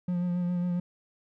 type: tone with vibrato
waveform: triangle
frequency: 177 Hz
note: F3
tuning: 23 cents sharp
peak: -24 dBFS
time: 0.08-0.8 s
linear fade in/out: 5 ms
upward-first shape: sine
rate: 7.3 Hz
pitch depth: 23 cents each way
effects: none